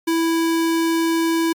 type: tone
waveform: square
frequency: 329.6 Hz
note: E4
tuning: in tune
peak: -17 dBFS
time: 0.07-1.53 s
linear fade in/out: 10 ms
effects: MP3 96 kbps